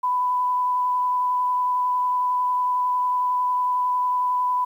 sine tone with vibrato, 996 Hz, B5, 14 cents sharp, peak -19 dBFS, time 0.03-4.65 s, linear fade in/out 10 ms, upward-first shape sine, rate 11 Hz, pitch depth 9 cents each way, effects 9-bit

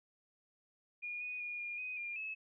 sine tone with pitch steps, 2434 / 2476 / 2437 / 2418 / 2502 / 2404 / 2591 Hz, D#7 / D#7 / D#7 / D7 / D#7 / D7 / E7, -39 / -9 / -37 / +50 / +9 / +40 / -30 cents, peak -39 dBFS, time 1.02-2.35 s, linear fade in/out 20 ms, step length 190 ms, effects none

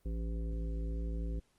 harmonic tone with a mistuned harmonic, 56 Hz, A1, 31 cents sharp, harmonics 1 / 3 / 5 / 7 / 9, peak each -34 / -44 / -48 / -51 / -53 dBFS, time 0.05-1.4 s, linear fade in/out 10 ms, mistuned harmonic 1, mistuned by -23 cents, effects pink hiss -73 dBFS RMS until 1.58 s + Opus 24 kbps

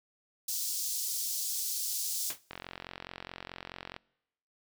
pink high-pass noise, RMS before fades -34 dBFS, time 0.48-2.3 s, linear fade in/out 5 ms, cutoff 4900 Hz, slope 24 dB/octave
white noise with exponential decay, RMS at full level -32 dBFS, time 2.3-2.41 s, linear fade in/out 1 ms, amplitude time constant 23 ms
click train, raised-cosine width 0.3 ms, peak -24 dBFS, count 66, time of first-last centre 2.51-3.964 s, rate 44.7 Hz
effects noise-tail reverb RT60 0.9 s tail -25 dB re dry

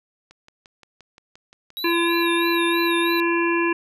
click train, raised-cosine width 0.2 ms, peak -29 dBFS, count 9, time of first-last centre 0.31-1.704 s, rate 5.74 Hz
square tone with vibrato, 3814 Hz, A#7, 39 cents sharp, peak -28 dBFS, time 1.77-3.2 s, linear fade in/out 0 ms, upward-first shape sine, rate 3.1 Hz, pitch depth 87 cents each way
harmonic tone, 340 Hz, F4, 46 cents flat, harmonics 1 / 3 / 5 / 7 / 8, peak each -20 / -25 / -27 / -28 / -29 dBFS, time 1.84-3.73 s, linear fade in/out 5 ms
effects none

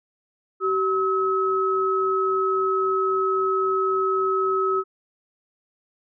sine tone pair together, 382.3 / 1286 Hz, G4 / E6, -43 / -43 cents, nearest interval octave + major sixth, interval 2100 cents, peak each -22 dBFS, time 0.6-4.84 s, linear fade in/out 50 ms, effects none

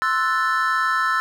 triangle chord, F# half-diminished seventh, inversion second, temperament equal, 1046.5 / 1318.5 / 1480 / 1760 Hz, C6 / E6 / F#6 / A6, 0 / 0 / 0 / 0 cents, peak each -24 / -19 / -25 / -22 dBFS, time 0.02-1.2 s, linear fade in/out 0 ms, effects none

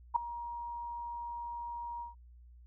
sine tone with ADSR envelope, 947 Hz, A#5, 27 cents sharp, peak -21 dBFS, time 0.14-2.15 s, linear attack 21 ms, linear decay 3 ms, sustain -17 dB, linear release 140 ms, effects added 60 Hz sine -53 dBFS peak until 2.66 s

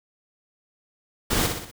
pink noise with echo, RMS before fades -23 dBFS, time 1.3-1.47 s, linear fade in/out 10 ms, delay 61 ms, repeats 4, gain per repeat -5 dB, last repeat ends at 1.714 s, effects none

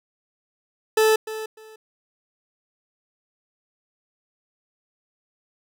40% pulse tone with echo, 436.9 Hz, A4, 12 cents flat, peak -14 dBFS, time 0.97-1.16 s, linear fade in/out 5 ms, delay 300 ms, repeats 2, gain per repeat -14 dB, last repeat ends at 1.76 s, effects none

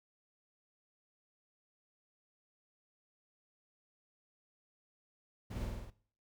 brown noise with echo, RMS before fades -42 dBFS, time 5.5-5.66 s, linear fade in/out 10 ms, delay 49 ms, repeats 5, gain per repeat -2 dB, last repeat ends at 5.905 s, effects noise-tail reverb RT60 0.5 s tail -19 dB re dry

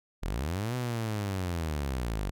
sawtooth linear two-way sweep, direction up then down, 34.16 to 126.7 to 45.89 Hz, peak -26 dBFS, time 0.22-2.31 s, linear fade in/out 20 ms, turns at 0.75 s, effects none

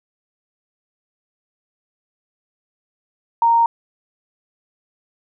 sine tone, 928 Hz, A#5, 8 cents flat, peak -11 dBFS, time 3.42-3.66 s, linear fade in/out 2 ms, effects none

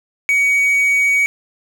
triangle tone with quantisation, 2253 Hz, C#7, 28 cents sharp, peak -10 dBFS, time 0.29-1.26 s, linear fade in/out 0 ms, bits 6, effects none

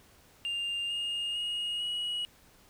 sine tone with pitch steps, 2800 / 2836 / 2872 / 2909 Hz, F7 / F7 / F7 / F#7, +4 / +26 / +48 / -30 cents, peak -28 dBFS, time 0.45-2.25 s, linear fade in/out 0 ms, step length 450 ms, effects tanh soft clip ceiling -30 dBFS + pink hiss -60 dBFS RMS until 2.69 s

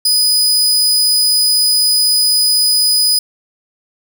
sawtooth tone, 4978 Hz, D#8, in tune, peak -7 dBFS, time 0.05-3.19 s, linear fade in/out 5 ms, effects none

